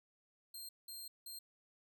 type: tone bursts at uneven times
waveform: 15% pulse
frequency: 4186 Hz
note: C8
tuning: in tune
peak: -40 dBFS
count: 3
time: 0.54-0.69 / 0.88-1.08 / 1.26-1.39 s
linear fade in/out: 5 ms
effects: none